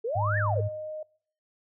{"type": "exponential two-way sweep", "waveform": "sine", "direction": "up then down", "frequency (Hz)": [421.9, 1856, 421.9], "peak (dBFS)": -27, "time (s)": [0.04, 0.61], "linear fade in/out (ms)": 10, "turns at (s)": 0.38}
{"type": "tone with pitch glide", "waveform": "sine", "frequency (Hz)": [613, 618.3], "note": ["D#5", "D#5"], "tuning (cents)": [-26, -11], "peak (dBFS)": -33, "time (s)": [0.14, 1.03], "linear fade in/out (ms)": 5, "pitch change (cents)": 15, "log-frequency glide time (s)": [0.41, 0.92]}
{"type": "tone", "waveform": "sine", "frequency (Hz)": 103.8, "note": "G#2", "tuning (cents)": 0, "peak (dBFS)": -26, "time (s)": [0.15, 0.69], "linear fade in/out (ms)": 20}
{"effects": ["noise-tail reverb RT60 0.6 s tail -25 dB re dry"]}